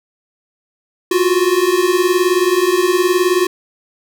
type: beating tone pair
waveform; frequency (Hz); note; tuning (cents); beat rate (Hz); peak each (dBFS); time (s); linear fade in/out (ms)
square; 350.5 / 369.5; F4 / F#4; +6 / -2; 19; -16 / -15; 1.11-3.47; 5
effects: none